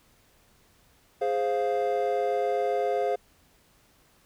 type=chord; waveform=triangle; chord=F minor; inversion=first; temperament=equal; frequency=415.3 / 523.3 / 698.5 Hz; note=Ab4 / C5 / F5; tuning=0 / 0 / 0 cents; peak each=-26 dBFS; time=1.21-3.16 s; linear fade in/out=10 ms; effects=tanh soft clip ceiling -13 dBFS + pink hiss -62 dBFS RMS until 4.25 s

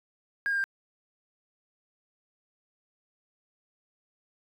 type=tone with pitch steps; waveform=triangle; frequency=1627 / 1606.5 / 1586.2 Hz; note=G#6 / G6 / G6; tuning=-36 / +42 / +20 cents; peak=-22 dBFS; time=0.46-0.64 s; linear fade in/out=0 ms; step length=60 ms; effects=tanh soft clip ceiling -22 dBFS

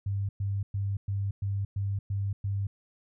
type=tone bursts; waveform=sine; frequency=99.3 Hz; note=G2; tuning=23 cents sharp; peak=-27 dBFS; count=8; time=0.06-2.67 s; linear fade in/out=5 ms; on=230 ms; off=110 ms; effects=none

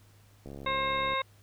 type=click train; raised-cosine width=2 ms; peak=-30 dBFS; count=48; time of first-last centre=0.46-1.134 s; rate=69.7 Hz
type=harmonic tone; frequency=533 Hz; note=C5; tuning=32 cents sharp; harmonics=1 / 2 / 3 / 4 / 5 / 7; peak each=-35 / -30 / -40 / -34 / -42 / -36 dBFS; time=0.66-1.22 s; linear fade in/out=5 ms
effects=added 102 Hz sine -57 dBFS peak until 1.42 s + pink hiss -63 dBFS RMS until 1.42 s

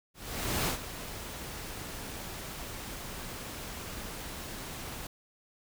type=noise with ADSR envelope; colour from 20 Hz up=pink; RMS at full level=-29 dBFS; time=0.14-5.07 s; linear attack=520 ms; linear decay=120 ms; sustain=-12 dB; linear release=4 ms; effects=none

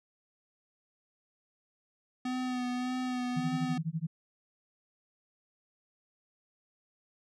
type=tone with vibrato; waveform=square; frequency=251 Hz; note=B3; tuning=28 cents sharp; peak=-32 dBFS; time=2.25-3.78 s; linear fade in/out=5 ms; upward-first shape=sine; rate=1.7 Hz; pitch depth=25 cents each way
type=tone with tremolo; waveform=sine; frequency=161.6 Hz; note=E3; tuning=34 cents flat; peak=-28 dBFS; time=3.36-4.07 s; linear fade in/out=10 ms; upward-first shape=sine; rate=12 Hz; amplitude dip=100%
effects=low-pass 6000 Hz 12 dB/octave

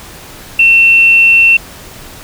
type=tone; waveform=sine; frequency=2700 Hz; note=E7; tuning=41 cents sharp; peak=-3 dBFS; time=0.59-1.57 s; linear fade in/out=5 ms; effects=pink hiss -32 dBFS RMS until 2.23 s

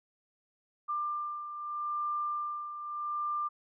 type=beating tone pair; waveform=sine; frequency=1191 / 1191.8 Hz; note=D6 / D6; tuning=+24 / +25 cents; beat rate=0.8 Hz; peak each=-33 / -40 dBFS; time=0.88-3.49 s; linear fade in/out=20 ms; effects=none

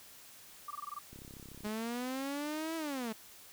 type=tone bursts; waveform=sine; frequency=1174.7 Hz; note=D6; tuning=in tune; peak=-38 dBFS; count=7; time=0.68-0.989 s; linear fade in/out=5 ms; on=27 ms; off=20 ms
type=click train; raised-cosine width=3 ms; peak=-38 dBFS; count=19; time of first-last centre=1.13-1.666 s; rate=33.6 Hz
type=linear two-way sweep; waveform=sawtooth; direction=up then down; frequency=207.7 to 329.6 to 212.9 Hz; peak=-32 dBFS; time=1.64-3.13 s; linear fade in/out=10 ms; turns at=2.76 s
effects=white hiss -55 dBFS RMS until 3.52 s

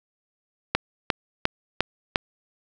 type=click train; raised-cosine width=0.3 ms; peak=-3 dBFS; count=5; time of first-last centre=0.75-2.158 s; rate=2.84 Hz; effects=none

